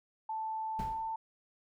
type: tone with pitch glide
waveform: sine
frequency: 880 to 891.8 Hz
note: A5 to A5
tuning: 0 to +23 cents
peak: -34 dBFS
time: 0.29-1.16 s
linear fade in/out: 5 ms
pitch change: +23 cents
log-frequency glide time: 0.76-1.01 s
type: noise with exponential decay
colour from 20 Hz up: brown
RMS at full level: -34 dBFS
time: 0.79-1.15 s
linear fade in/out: 2 ms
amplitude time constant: 77 ms
effects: none